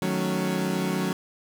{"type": "chord", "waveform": "30% pulse", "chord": "D# half-diminished seventh", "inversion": "none", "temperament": "equal", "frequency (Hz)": [155.56, 185, 220, 277.2], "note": ["D#3", "F#3", "A3", "C#4"], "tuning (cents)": [0, 0, 0, 0], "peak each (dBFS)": [-30, -24, -30, -29], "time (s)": [0.02, 1.13], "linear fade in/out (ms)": 2, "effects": []}